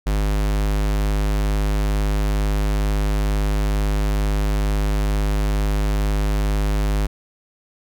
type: tone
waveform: square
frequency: 51.1 Hz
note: G#1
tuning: 27 cents flat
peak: -18 dBFS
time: 0.06-7.07 s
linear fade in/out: 10 ms
effects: none